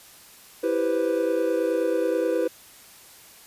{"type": "chord", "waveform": "triangle", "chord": "C major seventh", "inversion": "first", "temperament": "equal", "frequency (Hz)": [329.6, 392, 493.9, 523.3], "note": ["E4", "G4", "B4", "C5"], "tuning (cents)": [0, 0, 0, 0], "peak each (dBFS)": [-25, -27, -22, -28], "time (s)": [0.63, 2.48], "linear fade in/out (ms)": 10, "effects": ["white hiss -49 dBFS RMS until 3.46 s", "resampled to 32000 Hz"]}